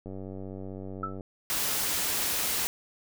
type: click train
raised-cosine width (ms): 2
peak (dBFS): -27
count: 111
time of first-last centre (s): 0.06-1.208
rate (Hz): 95.8
type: tone with exponential decay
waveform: sine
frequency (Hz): 1318.5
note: E6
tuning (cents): 0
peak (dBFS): -26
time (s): 1.03-1.18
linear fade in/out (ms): 5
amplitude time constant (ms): 32
type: noise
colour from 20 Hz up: white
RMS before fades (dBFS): -29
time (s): 1.5-2.67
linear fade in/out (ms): 0
effects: none